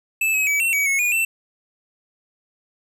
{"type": "tone with pitch steps", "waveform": "square", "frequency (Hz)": [2624, 2551, 2287, 2711, 2269, 2190, 2445, 2680], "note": ["E7", "D#7", "D7", "E7", "C#7", "C#7", "D#7", "E7"], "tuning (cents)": [-9, 43, -47, 48, 40, -22, -31, 28], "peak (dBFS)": -18, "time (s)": [0.21, 1.25], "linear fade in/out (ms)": 5, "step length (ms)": 130, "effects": []}